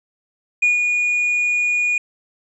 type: tone with ADSR envelope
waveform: triangle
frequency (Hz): 2447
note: D#7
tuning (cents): -29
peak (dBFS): -9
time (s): 0.62-1.98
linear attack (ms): 10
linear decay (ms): 140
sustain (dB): -5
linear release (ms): 3
effects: tanh soft clip ceiling -7 dBFS + resampled to 22050 Hz